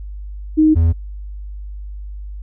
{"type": "tone pair in turn", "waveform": ["sine", "triangle"], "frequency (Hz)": [311.1, 82.4], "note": ["D#4", "E2"], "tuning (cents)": [0, 0], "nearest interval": "octave + major seventh", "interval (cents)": 2300, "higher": "first", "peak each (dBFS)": -8, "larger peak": "neither", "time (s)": [[0.57, 0.75], [0.75, 0.93]], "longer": "neither", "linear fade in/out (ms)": 20, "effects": ["added 50 Hz sine -27 dBFS peak until 2.42 s"]}